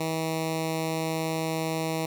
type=tone with notch filter; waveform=10% pulse; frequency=160.8 Hz; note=E3; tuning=43 cents flat; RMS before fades=-29 dBFS; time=0-2.06 s; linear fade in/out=5 ms; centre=1400 Hz; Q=1.9; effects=none